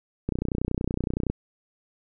click train, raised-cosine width 3 ms, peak -13 dBFS, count 32, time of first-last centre 0.29-1.3 s, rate 30.7 Hz, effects none

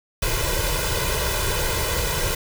pink noise with comb filter, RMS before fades -23 dBFS, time 0.22-2.35 s, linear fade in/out 5 ms, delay 2 ms, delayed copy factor +1, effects none

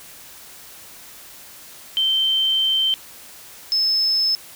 sine tone pair in turn, 3113 / 5225 Hz, G7 / E8, -13 / -16 cents, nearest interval major sixth, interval 897 cents, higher second, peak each -16 dBFS, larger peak neither, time 1.97-2.94 / 3.72-4.35 s, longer first, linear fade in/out 0 ms, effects white hiss -42 dBFS RMS until 4.55 s

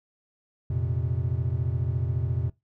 triangle chord, F suspended fourth, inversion none, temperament equal, 87.31 / 116.54 / 130.81 Hz, F2 / Bb2 / C3, 0 / 0 / 0 cents, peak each -27 dBFS, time 0.7-2.5 s, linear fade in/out 5 ms, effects noise-tail reverb RT60 0.2 s tail -20 dB re dry

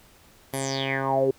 10% pulse tone with low-pass filter sweep, 135.2 Hz, C#3, 43 cents flat, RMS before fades -25 dBFS, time 0.53-1.31 s, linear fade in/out 5 ms, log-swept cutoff 12000 to 370 Hz, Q 7.6, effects pink hiss -55 dBFS RMS until 1.38 s

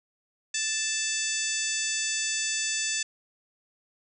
harmonic tone with a mistuned harmonic, 880 Hz, A5, in tune, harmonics 2 / 3 / 4 / 5 / 6 / 7 / 8 / 9, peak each -36 / -34 / -36 / -36 / -38 / -33 / -34 / -35 dBFS, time 0.54-3.03 s, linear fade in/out 5 ms, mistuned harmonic 5, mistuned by +79 cents, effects none

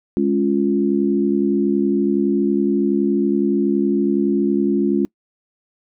sine chord, Db major, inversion second, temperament equal, 207.7 / 277.2 / 349.2 Hz, Ab3 / Db4 / F4, 0 / 0 / 0 cents, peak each -19 dBFS, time 0.17-5.05 s, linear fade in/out 0 ms, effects noise-tail reverb RT60 0.1 s tail -25 dB re dry

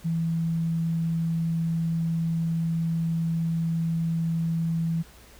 sine tone, 164.81 Hz, E3, in tune, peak -23 dBFS, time 0.04-5.03 s, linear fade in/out 20 ms, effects added 60 Hz sine -52 dBFS peak until 5.39 s + pink hiss -52 dBFS RMS until 5.39 s

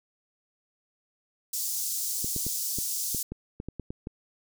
pink high-pass noise, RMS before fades -31 dBFS, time 1.53-3.23 s, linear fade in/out 5 ms, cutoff 5600 Hz, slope 24 dB/octave
clicks, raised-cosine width 3 ms, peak -22 dBFS, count 11, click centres 2.245 / 2.363 / 2.466 / 2.786 / 3.147 / 3.32 / 3.601 / 3.686 / 3.797 / 3.905 / 4.071 s
effects none

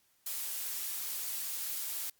blue noise, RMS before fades -37 dBFS, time 0.26-2.1 s, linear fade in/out 5 ms, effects white hiss -71 dBFS RMS until 2.19 s + Opus 48 kbps

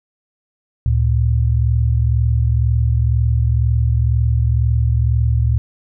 sine tone pair together, 72 / 114.03 Hz, D2 / A#2, -34 / -38 cents, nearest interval minor sixth, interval 796 cents, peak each -15 dBFS, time 0.86-5.58 s, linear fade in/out 0 ms, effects none

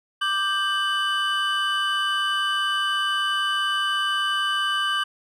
triangle tone cluster, 1179 / 1573 / 2984 Hz, D6 / G6 / F#7, +6 / +6 / +14 cents, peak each -24 dBFS, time 0.21-5.04 s, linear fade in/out 10 ms, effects none

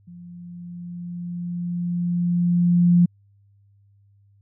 sine tone with level ramp, 174.61 Hz, F3, in tune, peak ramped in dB -39 to -11 dBFS, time 0.07-3.06 s, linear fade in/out 10 ms, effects added 100 Hz sine -54 dBFS peak until 4.41 s

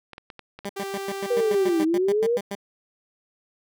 clicks, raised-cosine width 0.3 ms, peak -24 dBFS, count 6, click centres 0.133 / 0.181 / 0.302 / 0.393 / 0.59 / 0.647 s
15% pulse tone bursts, 200 Hz, G3, 35 cents sharp, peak -22 dBFS, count 14, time 0.65-2.552 s, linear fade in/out 5 ms, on 43 ms, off 100 ms
sawtooth tone, 392 Hz, G4, in tune, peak -26 dBFS, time 0.76-1.85 s, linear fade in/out 10 ms
sine linear two-way sweep, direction down then up, 493.9 to 308.3 to 493.9 Hz, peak -19 dBFS, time 1.3-2.38 s, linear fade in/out 10 ms, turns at 1.83 s
effects none

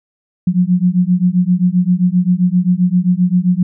sine beating tone pair, 176.2 / 183.8 Hz, F3 / F#3, +16 / -11 cents, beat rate 7.6 Hz, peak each -13 dBFS, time 0.47-3.63 s, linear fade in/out 5 ms, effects none

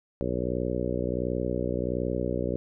harmonic tone, 61.4 Hz, B1, 9 cents flat, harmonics 1 / 2 / 3 / 4 / 5 / 6 / 7 / 8 / 9, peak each -35 / -35 / -35 / -35 / -35 / -35 / -35 / -35 / -35 dBFS, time 0.21-2.56 s, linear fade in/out 0 ms, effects none

